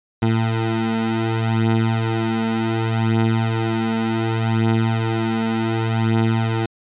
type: beating tone pair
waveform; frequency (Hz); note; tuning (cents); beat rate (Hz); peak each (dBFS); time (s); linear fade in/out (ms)
20% pulse; 112.5 / 113.17; A2 / A2; +39 / +49; 0.67; -14 / -18; 0.22-6.66; 5
effects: resampled to 8000 Hz